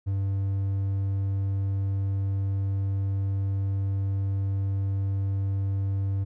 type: tone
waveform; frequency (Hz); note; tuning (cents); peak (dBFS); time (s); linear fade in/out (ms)
triangle; 97.8; G2; -4; -22; 0.06-6.25; 20
effects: none